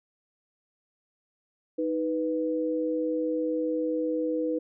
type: tone pair together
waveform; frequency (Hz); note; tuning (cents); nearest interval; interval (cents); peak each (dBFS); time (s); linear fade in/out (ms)
sine; 313.6 / 493.9; D#4 / B4; +14 / 0; minor sixth; 786; -28; 1.78-4.59; 10
effects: none